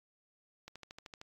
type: click train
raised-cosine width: 0.2 ms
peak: -30 dBFS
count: 8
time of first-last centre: 0.68-1.214 s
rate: 13.1 Hz
effects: AAC 64 kbps